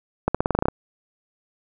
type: accelerating click train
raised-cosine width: 1 ms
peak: -5 dBFS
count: 10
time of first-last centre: 0.28-0.684 s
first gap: 66 ms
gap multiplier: 0.9
effects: none